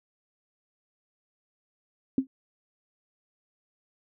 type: tone with exponential decay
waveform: sine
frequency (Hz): 265.2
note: C4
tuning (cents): +23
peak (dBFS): -16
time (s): 2.18-2.27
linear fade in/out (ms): 2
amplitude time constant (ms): 18
effects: none